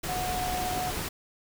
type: tone in noise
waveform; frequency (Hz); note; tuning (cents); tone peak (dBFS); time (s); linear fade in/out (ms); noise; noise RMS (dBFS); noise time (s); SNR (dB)
sine; 730; F#5; -24; -30; 0.08-0.91; 10; pink; -33; 0.03-1.09; 0
effects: none